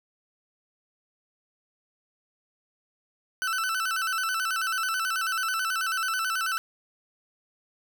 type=tone with vibrato; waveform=40% pulse; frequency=1416 Hz; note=F6; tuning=23 cents sharp; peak=-25 dBFS; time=3.42-6.58 s; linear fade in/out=0 ms; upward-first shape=square; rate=9.2 Hz; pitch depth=110 cents each way; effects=none